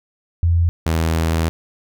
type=tone pair in turn; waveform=sine / sawtooth; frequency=84.9 / 81.34 Hz; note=F2 / E2; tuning=-48 / -23 cents; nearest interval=minor second; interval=75 cents; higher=first; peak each=-12 dBFS; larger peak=neither; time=0.43-0.69 / 0.86-1.49 s; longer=second; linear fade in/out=0 ms; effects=none